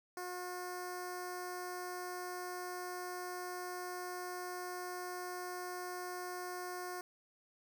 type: tone with notch filter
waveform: 10% pulse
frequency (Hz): 360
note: F#4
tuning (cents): -47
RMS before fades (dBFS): -43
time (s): 0.17-7.01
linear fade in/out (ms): 2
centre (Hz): 2800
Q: 0.71
effects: none